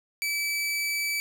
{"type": "tone", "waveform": "sawtooth", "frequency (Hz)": 2305, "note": "D7", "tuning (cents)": -33, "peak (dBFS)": -23, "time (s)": [0.22, 1.2], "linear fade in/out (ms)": 0, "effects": []}